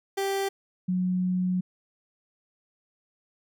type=tone pair in turn; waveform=30% pulse / sine; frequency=392 / 182.66 Hz; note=G4 / F#3; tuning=0 / -22 cents; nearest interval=octave + minor second; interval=1322 cents; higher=first; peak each=-23 dBFS; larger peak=neither; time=0.17-0.49 / 0.88-1.61 s; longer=second; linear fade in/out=10 ms; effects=none